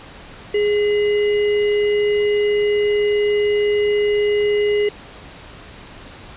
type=tone with sample-and-hold; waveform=sine; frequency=415.3 Hz; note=G#4; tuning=in tune; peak=-14 dBFS; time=0.54-4.89 s; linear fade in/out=5 ms; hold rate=2450 Hz; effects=pink hiss -39 dBFS RMS until 6.36 s + resampled to 8000 Hz